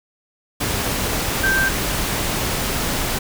sine tone in noise, 1568 Hz, G6, in tune, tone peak -16 dBFS, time 1.43-1.69 s, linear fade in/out 10 ms, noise pink, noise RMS -22 dBFS, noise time 0.6-3.19 s, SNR +3 dB, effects none

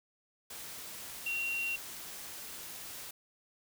sine tone in noise, 2748 Hz, F7, 29 cents flat, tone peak -32 dBFS, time 1.26-1.76 s, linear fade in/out 5 ms, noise white, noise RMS -45 dBFS, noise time 0.5-3.11 s, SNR +10 dB, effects none

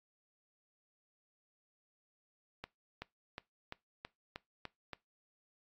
accelerating click train, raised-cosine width 0.3 ms, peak -26 dBFS, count 8, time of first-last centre 2.64-4.933 s, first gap 380 ms, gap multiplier 0.95, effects noise-tail reverb RT60 0.2 s tail -21 dB re dry + AAC 64 kbps

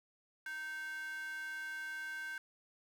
square tone with high-pass filter, 311.1 Hz, D#4, in tune, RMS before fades -43 dBFS, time 0.46-2.38 s, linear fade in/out 2 ms, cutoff 1600 Hz, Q 7.5, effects none

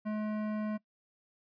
sine tone with hard clipping, 213.3 Hz, G#3, 46 cents sharp, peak -34 dBFS, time 0.05-0.78 s, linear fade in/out 20 ms, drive 15 dB, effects noise-tail reverb RT60 0.1 s tail -22 dB re dry + resampled to 11025 Hz

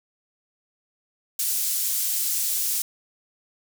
pink high-pass noise, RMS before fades -25 dBFS, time 1.39-2.82 s, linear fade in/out 2 ms, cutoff 7800 Hz, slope 12 dB/octave, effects none

